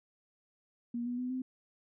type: tone with pitch steps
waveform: sine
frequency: 237.9 / 244.2 / 250.6 / 257.2 Hz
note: A#3 / B3 / B3 / C4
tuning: +35 / -19 / +25 / -30 cents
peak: -33 dBFS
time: 0.94-1.42 s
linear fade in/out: 5 ms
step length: 120 ms
effects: none